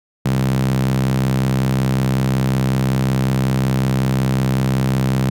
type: tone with high-pass filter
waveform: sawtooth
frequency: 65.41 Hz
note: C2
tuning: in tune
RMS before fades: -17 dBFS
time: 0.25-5.3 s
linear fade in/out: 5 ms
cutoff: 150 Hz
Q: 4.4
effects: none